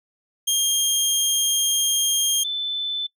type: tone pair in turn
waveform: 20% pulse / sine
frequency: 3219 / 3518 Hz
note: G7 / A7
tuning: +45 / -1 cents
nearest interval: major second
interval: 154 cents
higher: second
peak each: -13 / -23 dBFS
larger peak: first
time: 0.47-2.44 / 2.44-3.07 s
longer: first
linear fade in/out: 10 ms
effects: noise-tail reverb RT60 0.1 s tail -23 dB re dry